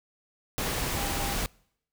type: tone in noise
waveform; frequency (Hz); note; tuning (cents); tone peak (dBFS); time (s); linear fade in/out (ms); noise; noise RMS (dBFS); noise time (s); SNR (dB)
sine; 800; G5; +35; -38; 0.96-1.33; 0; pink; -30; 0.58-1.46; -11
effects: noise-tail reverb RT60 0.7 s tail -26 dB re dry